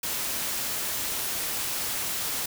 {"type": "noise", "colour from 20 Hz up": "white", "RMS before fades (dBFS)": -30, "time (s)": [0.03, 2.46], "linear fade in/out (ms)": 5, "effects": []}